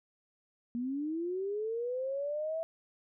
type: linear sweep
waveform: sine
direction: up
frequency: 233.1 to 659.3 Hz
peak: -32 dBFS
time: 0.75-2.63 s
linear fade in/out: 0 ms
effects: none